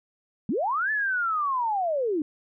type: linear two-way sweep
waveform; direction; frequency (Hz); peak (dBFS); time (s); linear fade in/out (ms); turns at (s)
sine; up then down; 172.1 to 1760 to 283.8; -23; 0.49-2.22; 2; 0.91
effects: none